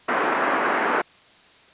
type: band-pass noise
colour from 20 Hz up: white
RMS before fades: -22 dBFS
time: 0.08-1.02 s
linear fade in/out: 10 ms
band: 250 to 1700 Hz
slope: 24 dB/octave
effects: white hiss -52 dBFS RMS until 1.73 s + resampled to 8000 Hz